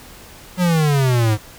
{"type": "exponential sweep", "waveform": "square", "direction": "down", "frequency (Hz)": [185, 103.83], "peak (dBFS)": -14, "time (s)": [0.57, 1.38], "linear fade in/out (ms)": 50, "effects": ["pink hiss -41 dBFS RMS until 1.58 s"]}